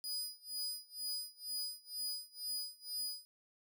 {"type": "tone with tremolo", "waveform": "sawtooth", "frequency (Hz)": 4949, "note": "D#8", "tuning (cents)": -10, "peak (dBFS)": -34, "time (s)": [0.04, 3.25], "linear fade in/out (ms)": 0, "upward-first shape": "sine", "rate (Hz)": 2.1, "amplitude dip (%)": 95, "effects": []}